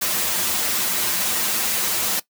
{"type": "noise with comb filter", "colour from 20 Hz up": "white", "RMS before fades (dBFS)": -22, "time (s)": [0.01, 2.2], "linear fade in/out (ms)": 10, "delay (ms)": 7.2, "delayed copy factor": -1, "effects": ["noise-tail reverb RT60 0.1 s tail -18 dB re dry", "high-pass 100 Hz 12 dB/octave"]}